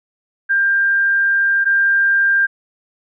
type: tone pair in turn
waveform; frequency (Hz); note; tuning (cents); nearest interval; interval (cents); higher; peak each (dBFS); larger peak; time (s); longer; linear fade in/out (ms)
sine; 1593 / 1593; G6 / G6; +27 / +27; unison; 0; neither; -12 / -11; second; 0.49-1.65 / 1.65-2.47; first; 20
effects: none